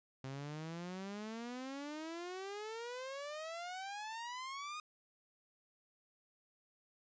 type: exponential sweep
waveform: sawtooth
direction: up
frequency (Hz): 130.81 to 1244.5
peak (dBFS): -39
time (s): 0.24-4.8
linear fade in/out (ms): 2
effects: resampled to 16000 Hz